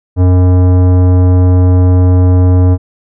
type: tone with tanh clipping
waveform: sine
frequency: 90.9 Hz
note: F#2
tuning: 30 cents flat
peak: -6 dBFS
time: 0.16-2.78 s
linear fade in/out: 50 ms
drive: 16 dB
effects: none